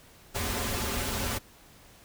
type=noise with comb filter; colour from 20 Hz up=pink; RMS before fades=-31 dBFS; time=0.34-1.39 s; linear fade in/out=20 ms; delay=6.3 ms; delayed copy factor=-0.65; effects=pink hiss -55 dBFS RMS until 2.04 s